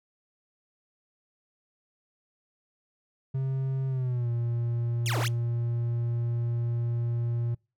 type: tone with pitch glide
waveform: triangle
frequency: 133.4 to 118.16 Hz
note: C3 to A#2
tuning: +34 to +24 cents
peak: -24 dBFS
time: 3.34-7.55 s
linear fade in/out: 10 ms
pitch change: -210 cents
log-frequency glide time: 3.88-4.29 s
type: exponential two-way sweep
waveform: 20% pulse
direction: down then up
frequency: 3520 to 281.2 to 3520 Hz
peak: -25 dBFS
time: 5.06-5.28 s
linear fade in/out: 0 ms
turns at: 5.19 s
effects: noise-tail reverb RT60 0.3 s tail -26 dB re dry